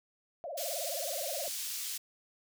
sine tone with vibrato, 616 Hz, D#5, 17 cents flat, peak -37 dBFS, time 0.44-1.48 s, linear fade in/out 0 ms, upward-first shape triangle, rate 19 Hz, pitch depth 280 cents each way
pink high-pass noise, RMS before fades -38 dBFS, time 0.57-1.98 s, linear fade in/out 10 ms, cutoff 4400 Hz, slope 12 dB/octave
effects none

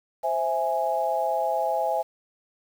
sine chord, C augmented, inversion none, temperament equal, 523.3 / 659.3 / 830.6 Hz, C5 / E5 / G#5, 0 / 0 / 0 cents, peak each -29 / -26 / -26 dBFS, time 0.23-2.03 s, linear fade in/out 20 ms, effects 8-bit

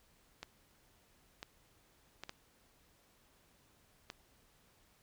clicks, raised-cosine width 0.2 ms, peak -26 dBFS, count 5, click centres 0.43 / 1.429 / 2.236 / 2.294 / 4.101 s, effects pink hiss -69 dBFS RMS until 5.02 s

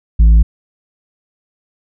sine tone with tanh clipping, 55 Hz, A1, in tune, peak -5 dBFS, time 0.19-0.43 s, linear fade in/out 10 ms, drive 5 dB, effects none

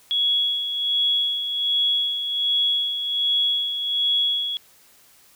sine tone with tremolo, 3349 Hz, G#7, 14 cents sharp, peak -17 dBFS, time 0.11-4.57 s, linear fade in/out 0 ms, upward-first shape sine, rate 1.3 Hz, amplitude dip 55%, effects white hiss -54 dBFS RMS until 5.35 s

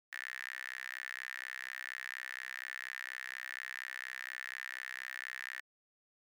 sawtooth tone with high-pass filter, 64.2 Hz, C2, 32 cents flat, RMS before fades -44 dBFS, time 0.12-5.61 s, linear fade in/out 10 ms, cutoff 1800 Hz, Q 8.7, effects none

